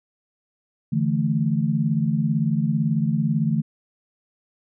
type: chord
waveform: sine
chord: D suspended second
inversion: none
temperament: equal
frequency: 146.83 / 164.81 / 220 Hz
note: D3 / E3 / A3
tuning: 0 / 0 / 0 cents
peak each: -23 dBFS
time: 0.92-3.62 s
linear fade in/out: 10 ms
effects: none